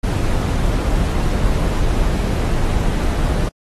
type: noise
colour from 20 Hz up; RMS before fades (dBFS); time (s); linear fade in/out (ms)
brown; -17; 0.03-3.49; 10
effects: AAC 32 kbps